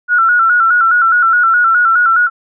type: tone with vibrato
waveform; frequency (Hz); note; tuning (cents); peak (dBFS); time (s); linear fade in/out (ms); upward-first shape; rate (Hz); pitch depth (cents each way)
sine; 1397; F6; 0; -7; 0.08-2.3; 50; square; 4.8; 66
effects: none